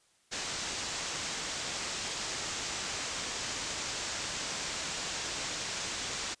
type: low-pass noise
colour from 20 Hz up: white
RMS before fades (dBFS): -37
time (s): 0.31-6.35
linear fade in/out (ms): 20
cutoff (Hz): 7700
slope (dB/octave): 48
effects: white hiss -68 dBFS RMS until 6.4 s + resampled to 22050 Hz